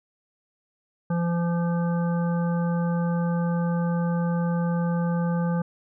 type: harmonic tone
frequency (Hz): 171.2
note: F3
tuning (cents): -34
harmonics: 1 / 3 / 5 / 7 / 9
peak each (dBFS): -22 / -32 / -36 / -39 / -41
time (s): 1.1-5.62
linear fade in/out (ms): 5
effects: none